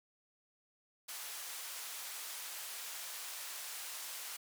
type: band-pass noise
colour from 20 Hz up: white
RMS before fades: -45 dBFS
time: 1.08-4.37 s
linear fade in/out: 10 ms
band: 730 to 15000 Hz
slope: 12 dB/octave
effects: none